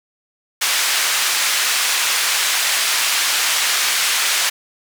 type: band-pass noise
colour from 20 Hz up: pink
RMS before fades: -18 dBFS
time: 0.61-4.5 s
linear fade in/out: 10 ms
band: 1600 to 11000 Hz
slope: 12 dB/octave
effects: none